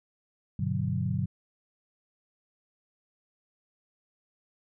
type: chord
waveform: sine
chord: G major seventh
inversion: none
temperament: equal with one note detuned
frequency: 98.85 / 123.47 / 146.83 / 185 Hz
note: G2 / B2 / D3 / F#3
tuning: +15 / 0 / 0 / 0 cents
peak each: -32 dBFS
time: 0.59-1.26 s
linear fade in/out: 5 ms
effects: none